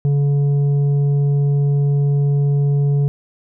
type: tone with tanh clipping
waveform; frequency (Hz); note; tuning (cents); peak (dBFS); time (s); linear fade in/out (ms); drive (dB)
triangle; 142.4; C#3; +47; -14; 0.05-3.08; 0; 10
effects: none